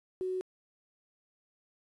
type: tone with quantisation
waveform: sine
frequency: 371.3 Hz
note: F#4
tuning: 6 cents sharp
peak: -31 dBFS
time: 0.21-0.41 s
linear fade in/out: 0 ms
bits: 10
effects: resampled to 24000 Hz